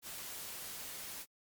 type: noise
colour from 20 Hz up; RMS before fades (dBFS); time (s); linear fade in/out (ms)
white; -45; 0.02-1.26; 50
effects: MP3 96 kbps